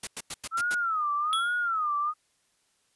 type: noise bursts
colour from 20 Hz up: white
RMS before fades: -34 dBFS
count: 6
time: 0.03-0.747 s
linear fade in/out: 5 ms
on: 42 ms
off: 93 ms
type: tone with vibrato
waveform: sine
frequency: 1300 Hz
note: E6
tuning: 24 cents flat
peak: -25 dBFS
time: 0.51-2.14 s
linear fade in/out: 50 ms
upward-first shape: sine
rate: 1.2 Hz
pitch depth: 190 cents each way
type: tone with exponential decay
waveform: square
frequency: 3352 Hz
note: G#7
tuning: 15 cents sharp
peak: -25 dBFS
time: 1.33-1.68 s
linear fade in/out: 0 ms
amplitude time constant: 75 ms
effects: white hiss -70 dBFS RMS until 2.95 s + resampled to 24000 Hz